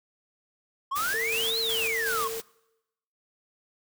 triangle exponential two-way sweep, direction up then down, 1046.5 to 4300 to 1046.5 Hz, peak -25 dBFS, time 0.91-2.28 s, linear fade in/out 10 ms, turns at 1.59 s
white noise with tremolo, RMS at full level -33 dBFS, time 0.95-2.42 s, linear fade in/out 20 ms, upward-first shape square, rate 2.7 Hz, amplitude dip 40%
sine tone, 451.3 Hz, A4, 44 cents sharp, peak -32 dBFS, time 1.14-2.4 s, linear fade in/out 0 ms
effects noise-tail reverb RT60 0.9 s tail -23 dB re dry

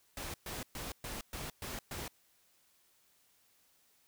pink noise bursts, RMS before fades -42 dBFS, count 7, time 0.17-2.08 s, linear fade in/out 2 ms, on 170 ms, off 120 ms, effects white hiss -70 dBFS RMS until 4.07 s

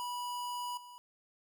square tone with level steps, 978 Hz, B5, 17 cents flat, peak -37 / -50 dBFS, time 0-0.98 s, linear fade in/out 0 ms, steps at 0.77 s, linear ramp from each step 5 ms, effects none

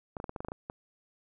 clicks, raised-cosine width 1 ms, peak -23 dBFS, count 10, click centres 0.168 / 0.201 / 0.242 / 0.294 / 0.362 / 0.405 / 0.448 / 0.485 / 0.519 / 0.699 s, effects none

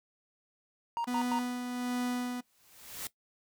triangle tone bursts, 935 Hz, A#5, 5 cents sharp, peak -28 dBFS, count 3, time 0.97-1.389 s, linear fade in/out 0 ms, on 73 ms, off 100 ms
45% pulse tone with tremolo, 246.9 Hz, B3, in tune, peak -30 dBFS, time 1.07-2.41 s, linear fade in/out 10 ms, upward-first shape sine, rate 1.3 Hz, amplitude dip 45%
white noise with exponential growth, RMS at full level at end -37 dBFS, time 2.42-3.07 s, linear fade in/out 1 ms, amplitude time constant 140 ms
effects noise-tail reverb RT60 0.1 s tail -17 dB re dry

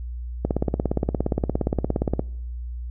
click train, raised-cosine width 2 ms, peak -8 dBFS, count 31, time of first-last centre 0.45-2.194 s, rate 17.2 Hz, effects noise-tail reverb RT60 0.8 s tail -25 dB re dry + added 60 Hz sine -29 dBFS peak until 2.9 s

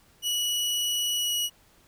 sawtooth tone with pitch glide, 2932 to 2912 Hz, F#7 to F#7, -16 to -28 cents, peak -22 dBFS, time 0.22-1.5 s, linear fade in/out 50 ms, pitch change -12 cents, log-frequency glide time 1.17-1.33 s, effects pink hiss -60 dBFS RMS until 1.87 s

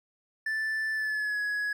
triangle tone with pitch glide, 1760 to 1677.6 Hz, A6 to G#6, 0 to +17 cents, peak -26 dBFS, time 0.46-1.73 s, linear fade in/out 5 ms, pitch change -83 cents, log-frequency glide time 0.93-1.4 s, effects none

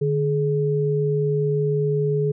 sine tone pair together, 149.2 / 422 Hz, D3 / G#4, +28 / +28 cents, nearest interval octave + tritone, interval 1800 cents, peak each -21 dBFS, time 0.01-2.32 s, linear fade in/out 10 ms, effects none

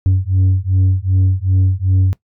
sine beating tone pair, 92.8 / 95.4 Hz, F#2 / G2, +6 / -47 cents, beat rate 2.6 Hz, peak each -12 dBFS, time 0.06-2.13 s, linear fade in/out 0 ms, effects noise-tail reverb RT60 0.1 s tail -19 dB re dry + tanh soft clip ceiling -8 dBFS

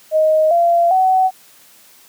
sine tone with pitch steps, 625 / 685.5 / 751.9 Hz, D#5 / F5 / F#5, +8 / -32 / +28 cents, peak -10 dBFS, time 0.11-1.31 s, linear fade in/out 50 ms, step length 400 ms, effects white hiss -47 dBFS RMS until 2.08 s + high-pass 150 Hz 12 dB/octave

